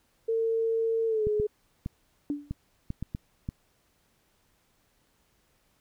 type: tone with pitch glide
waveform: sine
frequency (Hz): 452.5 to 422.2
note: A4 to G#4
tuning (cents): +48 to +29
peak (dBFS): -24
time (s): 0.28-1.47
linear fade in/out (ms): 10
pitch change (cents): -119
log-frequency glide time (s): 1.07-1.26
type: clicks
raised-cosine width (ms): 5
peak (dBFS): -20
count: 8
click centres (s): 1.27 / 1.399 / 1.861 / 2.51 / 2.904 / 3.026 / 3.149 / 3.489
type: tone with exponential decay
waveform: sine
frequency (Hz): 290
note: D4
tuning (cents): -22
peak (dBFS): -24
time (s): 2.3-2.54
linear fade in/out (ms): 1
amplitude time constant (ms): 51
effects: pink hiss -69 dBFS RMS until 5.8 s